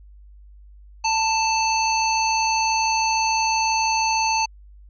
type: harmonic tone with a mistuned harmonic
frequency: 889 Hz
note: A5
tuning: 18 cents sharp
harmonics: 1 / 3 / 5 / 7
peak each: -20 / -25 / -27 / -28 dBFS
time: 1.04-4.46 s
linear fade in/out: 10 ms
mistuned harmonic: 3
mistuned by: -19 cents
effects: added 50 Hz sine -43 dBFS peak until 4.89 s